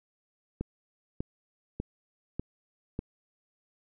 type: click train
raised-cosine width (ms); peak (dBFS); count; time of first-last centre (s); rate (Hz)
3; -19; 5; 0.61-2.991; 1.68
effects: none